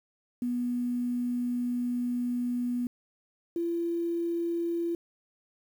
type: tone pair in turn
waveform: sine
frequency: 244.2 / 339.5 Hz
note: B3 / F4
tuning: -19 / -49 cents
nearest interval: tritone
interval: 570 cents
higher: second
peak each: -27 dBFS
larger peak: neither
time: 0.42-2.87 / 3.56-4.95 s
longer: first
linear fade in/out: 2 ms
effects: 9-bit